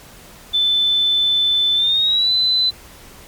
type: tone with pitch glide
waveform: sine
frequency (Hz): 3520 to 4020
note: A7 to B7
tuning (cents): 0 to +30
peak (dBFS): -13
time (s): 0.53-2.71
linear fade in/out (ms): 20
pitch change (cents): +230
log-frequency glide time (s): 1.75-2.33
effects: pink hiss -42 dBFS RMS until 3.27 s + MP3 96 kbps